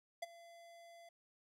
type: tone with ADSR envelope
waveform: square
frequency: 680 Hz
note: F5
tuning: 46 cents flat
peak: -38 dBFS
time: 0.22-1.09 s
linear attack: 8 ms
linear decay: 24 ms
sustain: -19 dB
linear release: 4 ms
effects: low-pass 11000 Hz 12 dB/octave + 13-bit

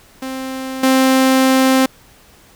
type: tone with level steps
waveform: sawtooth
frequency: 262.8 Hz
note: C4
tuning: 8 cents sharp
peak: -19 / -6 dBFS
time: 0.22-1.86 s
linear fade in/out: 5 ms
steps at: 0.83 s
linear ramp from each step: 5 ms
effects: pink hiss -47 dBFS RMS until 2.55 s

